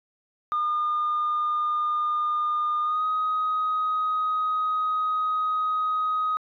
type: tone with pitch glide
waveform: sine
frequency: 1215 to 1255.7 Hz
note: D#6 to D#6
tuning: -42 to +15 cents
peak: -21 dBFS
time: 0.52-6.37 s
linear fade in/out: 0 ms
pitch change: +57 cents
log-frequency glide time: 2.82-3.05 s
effects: tanh soft clip ceiling -19 dBFS